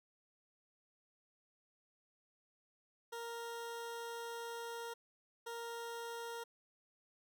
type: tone bursts at uneven times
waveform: 20% pulse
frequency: 466.2 Hz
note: A#4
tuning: in tune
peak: -38 dBFS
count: 2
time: 3.12-4.94 / 5.46-6.44 s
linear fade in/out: 10 ms
effects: none